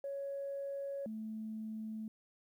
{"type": "tone pair in turn", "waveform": "sine", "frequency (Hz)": [556, 218.6], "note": ["C#5", "A3"], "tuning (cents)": [5, -11], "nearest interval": "octave + major third", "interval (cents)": 1616, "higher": "first", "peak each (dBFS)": [-37, -39], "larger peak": "first", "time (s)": [[0.04, 1.06], [1.06, 2.08]], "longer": "neither", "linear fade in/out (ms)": 2, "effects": ["tanh soft clip ceiling -33 dBFS", "12-bit"]}